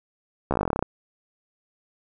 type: slowing click train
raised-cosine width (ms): 1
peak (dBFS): -9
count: 15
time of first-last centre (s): 0.51-0.826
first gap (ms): 14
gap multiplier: 1.07
effects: none